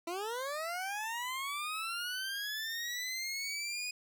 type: linear sweep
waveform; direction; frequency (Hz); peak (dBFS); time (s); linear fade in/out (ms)
20% pulse; up; 328.2 to 2489; -31; 0.07-3.91; 5
effects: none